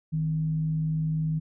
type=tone with frequency modulation; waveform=sine; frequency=157.2 Hz; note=D#3; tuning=18 cents sharp; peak=-24 dBFS; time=0.12-1.4 s; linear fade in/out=20 ms; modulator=104 Hz; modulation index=0.2; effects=none